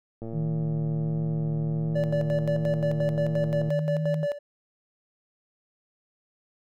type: click train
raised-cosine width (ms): 2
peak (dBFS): -24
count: 393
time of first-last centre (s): 0.22-3.689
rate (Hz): 113
type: tone with vibrato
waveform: sine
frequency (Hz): 155.56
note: D#3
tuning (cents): 0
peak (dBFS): -25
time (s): 0.32-4.27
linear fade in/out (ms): 50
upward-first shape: triangle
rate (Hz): 1.4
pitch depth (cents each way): 22
type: tone with tremolo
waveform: triangle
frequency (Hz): 579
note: D5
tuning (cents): -25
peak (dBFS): -22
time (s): 1.95-4.39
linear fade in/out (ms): 10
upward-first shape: square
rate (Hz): 5.7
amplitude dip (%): 75
effects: none